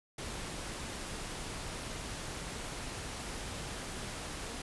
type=noise; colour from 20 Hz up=pink; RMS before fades=-41 dBFS; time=0.18-4.62 s; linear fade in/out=5 ms; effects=resampled to 24000 Hz